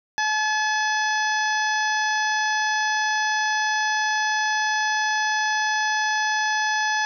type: harmonic tone with a mistuned harmonic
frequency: 857 Hz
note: A5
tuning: 46 cents flat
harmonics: 1 / 2 / 3 / 4 / 5 / 6 / 7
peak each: -24 / -23 / -35 / -35 / -38 / -33 / -33 dBFS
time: 0.18-7.05 s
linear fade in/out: 0 ms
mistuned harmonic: 6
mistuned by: -31 cents
effects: none